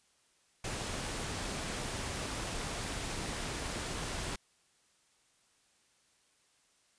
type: noise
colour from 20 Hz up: pink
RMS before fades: -38 dBFS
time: 0.64-4.36 s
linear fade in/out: 5 ms
effects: white hiss -70 dBFS RMS until 6.98 s + resampled to 22050 Hz